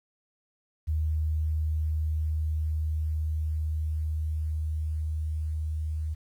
sine tone with level ramp, 77.78 Hz, D#2, in tune, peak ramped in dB -24 to -28 dBFS, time 0.87-6.15 s, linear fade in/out 20 ms, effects 10-bit

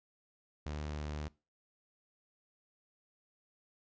sawtooth tone, 74.8 Hz, D2, 32 cents sharp, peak -34 dBFS, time 0.66-1.28 s, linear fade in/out 0 ms, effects noise-tail reverb RT60 0.3 s tail -22 dB re dry + resampled to 16000 Hz

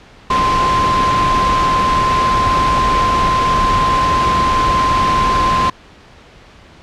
sine tone in noise, 1040 Hz, C6, 11 cents flat, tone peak -12 dBFS, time 0.3-5.7 s, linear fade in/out 5 ms, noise pink, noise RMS -18 dBFS, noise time 0.3-5.7 s, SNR +3 dB, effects pink hiss -42 dBFS RMS until 6.82 s + low-pass 4000 Hz 12 dB/octave

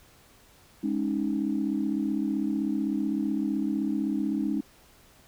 sine chord, Ab suspended fourth, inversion none, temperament equal with one note detuned, 207.7 / 275.3 / 311.1 Hz, Ab3 / Db4 / Eb4, 0 / -12 / 0 cents, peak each -29 dBFS, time 0.83-4.61 s, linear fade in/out 10 ms, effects tanh soft clip ceiling -16 dBFS + pink hiss -57 dBFS RMS until 5.27 s

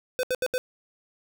square tone bursts, 507 Hz, B4, 45 cents sharp, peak -24 dBFS, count 4, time 0.19-0.58 s, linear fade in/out 0 ms, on 42 ms, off 74 ms, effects none

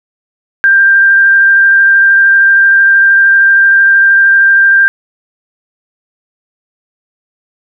sine tone with vibrato, 1586 Hz, G6, 20 cents sharp, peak -3 dBFS, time 0.64-4.88 s, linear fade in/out 0 ms, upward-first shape sine, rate 13 Hz, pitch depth 9 cents each way, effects none

